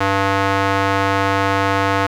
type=tone with band-pass filter; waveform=square; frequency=98 Hz; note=G2; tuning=in tune; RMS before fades=-17 dBFS; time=0-2.07 s; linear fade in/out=10 ms; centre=1200 Hz; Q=0.91; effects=7-bit

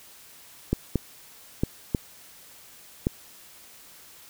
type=clicks; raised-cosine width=3 ms; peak=-9 dBFS; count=5; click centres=0.73 / 0.957 / 1.635 / 1.948 / 3.069 s; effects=white hiss -50 dBFS RMS until 4.29 s

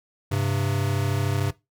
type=tone pair together; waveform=square; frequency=99.8 / 133.22 Hz; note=G2 / C3; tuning=+32 / +32 cents; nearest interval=perfect fourth; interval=500 cents; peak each=-25 / -26 dBFS; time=0.31-1.51 s; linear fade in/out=10 ms; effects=noise-tail reverb RT60 0.2 s tail -18 dB re dry

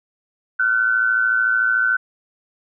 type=tone pair together; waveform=sine; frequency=1396.9 / 1510.5 Hz; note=F6 / F#6; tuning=0 / +35 cents; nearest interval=minor second; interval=135 cents; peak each=-21 / -16 dBFS; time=0.59-1.97 s; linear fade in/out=10 ms; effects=none

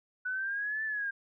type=exponential two-way sweep; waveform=sine; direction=up then down; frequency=1483 to 1768 to 1594 Hz; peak=-31 dBFS; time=0.25-1.11 s; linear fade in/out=10 ms; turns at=0.84 s; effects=none

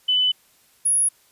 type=tone pair in turn; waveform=sine; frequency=3003 / 10451 Hz; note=F#7 / E9; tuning=+25 / -16 cents; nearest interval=octave + minor seventh; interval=2159 cents; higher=second; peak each=-16 dBFS; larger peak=neither; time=0.08-0.32 / 0.85-1.09 s; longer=neither; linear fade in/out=10 ms; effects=white hiss -58 dBFS RMS until 1.31 s + resampled to 32000 Hz

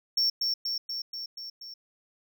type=tone with echo; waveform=triangle; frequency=5460 Hz; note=F8; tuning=40 cents flat; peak=-21 dBFS; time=0.17-0.3 s; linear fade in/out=5 ms; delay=240 ms; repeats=6; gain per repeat=-3 dB; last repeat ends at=1.74 s; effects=none

